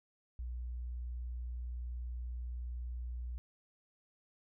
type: tone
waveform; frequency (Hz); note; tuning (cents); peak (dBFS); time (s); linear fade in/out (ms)
sine; 60.6; B1; -32; -38; 0.39-3.38; 0
effects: none